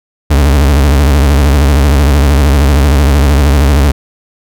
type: tone with vibrato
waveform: 40% pulse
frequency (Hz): 70.7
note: C#2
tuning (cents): +35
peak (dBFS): -4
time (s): 0.3-3.92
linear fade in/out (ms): 10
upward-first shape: sine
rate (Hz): 13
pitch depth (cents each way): 130
effects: none